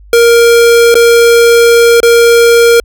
square tone with dropouts, 468.1 Hz, A#4, 7 cents sharp, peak -3 dBFS, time 0.13-2.8 s, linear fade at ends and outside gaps 2 ms, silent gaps 0.943-0.953 / 2.003-2.03 s, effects added 50 Hz sine -33 dBFS peak until 2.84 s

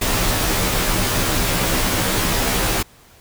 pink noise with comb filter, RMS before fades -19 dBFS, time 0.01-2.83 s, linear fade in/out 10 ms, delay 14 ms, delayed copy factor -0.9, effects pink hiss -49 dBFS RMS until 3.2 s

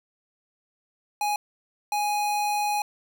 square tone bursts at uneven times, 830.6 Hz, G#5, in tune, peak -24 dBFS, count 2, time 1.21-1.36 / 1.92-2.82 s, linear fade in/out 2 ms, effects 11-bit

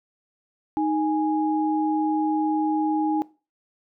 sine tone pair together, 311.1 / 828.8 Hz, D#4 / G#5, 0 / -4 cents, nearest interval octave + perfect fourth, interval 1696 cents, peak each -22 / -25 dBFS, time 0.77-3.22 s, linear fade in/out 0 ms, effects noise-tail reverb RT60 0.3 s tail -19 dB re dry

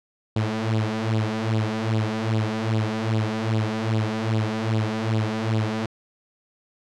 sawtooth tone with flanger, 110 Hz, A2, in tune, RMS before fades -24 dBFS, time 0.36-5.86 s, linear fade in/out 5 ms, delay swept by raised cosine 0.24 to 5.14 ms, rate 2.5 Hz, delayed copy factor +0.7, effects low-pass 5000 Hz 12 dB/octave

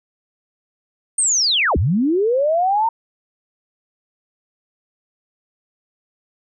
sine linear two-way sweep, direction down then up, 8880 to 62.1 to 925 Hz, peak -14 dBFS, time 1.18-2.89 s, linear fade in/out 5 ms, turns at 1.77 s, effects none

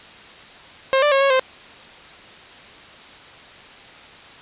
sawtooth tone with pitch steps, 533 / 589 / 545 / 551 / 521 Hz, C5 / D5 / C#5 / C#5 / C5, +32 / +5 / -29 / -11 / -7 cents, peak -10 dBFS, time 0.93-1.395 s, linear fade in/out 0 ms, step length 93 ms, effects white hiss -42 dBFS RMS until 4.41 s + resampled to 8000 Hz

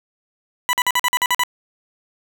20% pulse tone bursts, 987.8 Hz, B5, in tune, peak -10 dBFS, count 9, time 0.69-1.435 s, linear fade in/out 0 ms, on 41 ms, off 47 ms, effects none

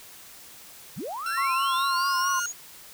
sine linear sweep, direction up, 87.31 to 6820 Hz, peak -31 dBFS, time 0.96-2.53 s, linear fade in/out 20 ms
40% pulse tone with pitch glide, 1357 to 1427.8 Hz, E6 to F6, +50 to +38 cents, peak -27 dBFS, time 1.26-2.46 s, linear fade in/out 2 ms, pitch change +88 cents, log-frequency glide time 1.56-2.22 s
sine tone with vibrato, 1069 Hz, C6, 37 cents sharp, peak -24 dBFS, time 1.37-2.4 s, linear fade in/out 10 ms, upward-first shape triangle, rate 4.6 Hz, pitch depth 63 cents each way
effects white hiss -47 dBFS RMS until 2.93 s

